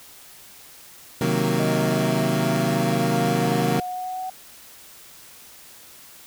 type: chord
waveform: 25% pulse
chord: C half-diminished seventh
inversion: none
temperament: equal with one note detuned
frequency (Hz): 131.72 / 155.56 / 185 / 233.1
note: C3 / Eb3 / Gb3 / Bb3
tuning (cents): +12 / 0 / 0 / 0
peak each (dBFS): -22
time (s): 1.21-3.8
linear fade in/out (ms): 2
type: linear sweep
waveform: sine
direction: up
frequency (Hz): 622.3 to 749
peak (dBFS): -27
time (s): 1.59-4.3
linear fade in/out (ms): 5
effects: white hiss -46 dBFS RMS until 6.26 s